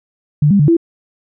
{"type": "tone with pitch steps", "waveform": "sine", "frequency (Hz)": [148.2, 200.3, 146.8, 334.8], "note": ["D3", "G3", "D3", "E4"], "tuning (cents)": [16, 38, 0, 27], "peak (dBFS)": -7, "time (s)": [0.42, 0.768], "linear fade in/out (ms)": 5, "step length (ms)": 87, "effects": []}